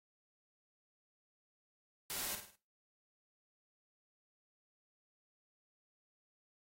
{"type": "noise with echo", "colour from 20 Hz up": "white", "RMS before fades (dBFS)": -41, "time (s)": [2.1, 2.35], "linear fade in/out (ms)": 0, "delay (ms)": 51, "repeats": 4, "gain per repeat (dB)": -7, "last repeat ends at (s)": 2.554, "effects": ["noise-tail reverb RT60 0.3 s tail -17 dB re dry", "AAC 48 kbps"]}